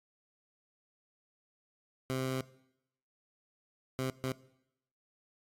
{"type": "tone bursts at uneven times", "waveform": "15% pulse", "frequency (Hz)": 130.81, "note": "C3", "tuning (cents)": 0, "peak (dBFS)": -26, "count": 3, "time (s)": [[2.1, 2.41], [3.99, 4.1], [4.24, 4.32]], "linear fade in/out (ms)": 0, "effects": ["noise-tail reverb RT60 0.8 s tail -20 dB re dry", "AAC 48 kbps"]}